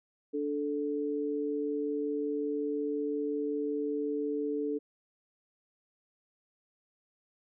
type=tone pair together; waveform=sine; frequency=292.1 / 437.6 Hz; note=D4 / A4; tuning=-9 / -9 cents; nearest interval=perfect fifth; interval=700 cents; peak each=-33 / -32 dBFS; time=0.33-4.79 s; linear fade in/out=20 ms; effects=none